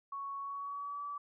sine tone with pitch glide, 1111 to 1151.5 Hz, C#6 to D6, +4 to -34 cents, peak -38 dBFS, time 0.12-1.18 s, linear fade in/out 5 ms, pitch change +62 cents, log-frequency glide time 0.39-1.04 s, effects none

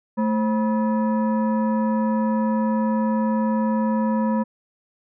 sine tone with frequency modulation, 220 Hz, A3, in tune, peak -18 dBFS, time 0.17-4.44 s, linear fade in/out 20 ms, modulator 750 Hz, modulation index 0.72, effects none

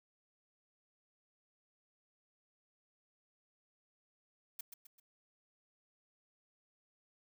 blue noise with echo, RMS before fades -43 dBFS, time 4.59-4.61 s, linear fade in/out 5 ms, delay 130 ms, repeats 3, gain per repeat -7 dB, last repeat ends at 5 s, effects none

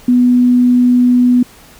sine tone, 246.9 Hz, B3, in tune, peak -6 dBFS, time 0.08-1.43 s, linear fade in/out 5 ms, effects pink hiss -41 dBFS RMS until 1.79 s

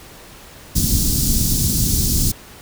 pink band-stop noise, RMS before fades -17 dBFS, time 0.75-2.32 s, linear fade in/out 10 ms, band 260 to 4800 Hz, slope 24 dB/octave, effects pink hiss -41 dBFS RMS until 2.61 s

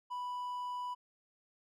triangle tone, 987.8 Hz, B5, in tune, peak -35 dBFS, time 0.1-0.95 s, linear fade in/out 20 ms, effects none

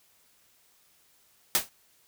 white noise with exponential decay, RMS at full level -19 dBFS, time 1.55-1.69 s, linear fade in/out 0 ms, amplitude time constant 30 ms, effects white hiss -64 dBFS RMS until 2.07 s

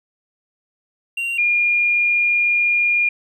triangle / sine tone pair in turn, 2762 / 2418 Hz, F7 / D7, -20 / +50 cents, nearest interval major second, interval 230 cents, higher first, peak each -19 / -14 dBFS, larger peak second, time 1.17-1.38 / 1.38-3.09 s, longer second, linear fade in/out 5 ms, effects none

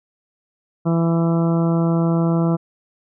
harmonic tone, 166.7 Hz, E3, 20 cents sharp, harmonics 1 / 2 / 3 / 4 / 5 / 6 / 7 / 8, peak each -16 / -22 / -28 / -28 / -35 / -34 / -35 / -35 dBFS, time 0.85-2.57 s, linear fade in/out 20 ms, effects none

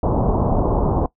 pink low-pass noise, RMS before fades -18 dBFS, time 0.03-1.06 s, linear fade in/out 2 ms, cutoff 1000 Hz, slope 48 dB/octave, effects noise-tail reverb RT60 0.1 s tail -19 dB re dry

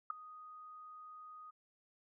sine tone with ADSR envelope, 1244.5 Hz, D#6, in tune, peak -30 dBFS, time 0.1-1.51 s, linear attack 4 ms, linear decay 6 ms, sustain -20 dB, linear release 13 ms, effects none

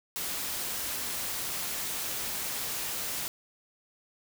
white noise, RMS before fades -34 dBFS, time 0.16-3.28 s, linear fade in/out 0 ms, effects none

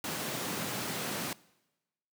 pink high-pass noise, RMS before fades -36 dBFS, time 0.04-1.33 s, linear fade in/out 2 ms, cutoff 130 Hz, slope 24 dB/octave, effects noise-tail reverb RT60 1.0 s tail -22 dB re dry

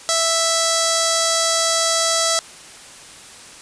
5% pulse tone with notch filter, 659.3 Hz, E5, in tune, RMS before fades -18 dBFS, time 0.09-2.39 s, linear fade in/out 0 ms, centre 2500 Hz, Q 1.3, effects white hiss -40 dBFS RMS until 3.61 s + resampled to 22050 Hz

